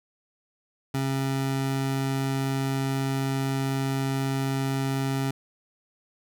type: tone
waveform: 25% pulse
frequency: 135.2 Hz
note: C#3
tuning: 43 cents flat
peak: -21 dBFS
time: 0.94-5.31 s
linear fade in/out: 5 ms
effects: none